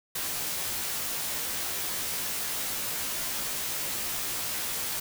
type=noise with comb filter; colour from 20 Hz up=white; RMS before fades=-32 dBFS; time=0.15-5 s; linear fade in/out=5 ms; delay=16 ms; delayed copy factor=-0.75; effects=none